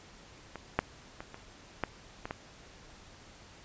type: clicks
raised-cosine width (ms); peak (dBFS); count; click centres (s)
0.5; -25 / -10 / -25 / -29 / -14 / -22 / -20; 7; 0.557 / 0.79 / 1.205 / 1.344 / 1.837 / 2.255 / 2.309
effects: pink hiss -54 dBFS RMS until 3.64 s + resampled to 16000 Hz